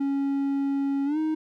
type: tone with pitch glide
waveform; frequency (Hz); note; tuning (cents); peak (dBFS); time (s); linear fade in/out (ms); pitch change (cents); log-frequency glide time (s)
triangle; 277.2 to 312.9; C#4 to D#4; 0 to +10; -21; 0-1.35; 10; +210; 1.05-1.18
effects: none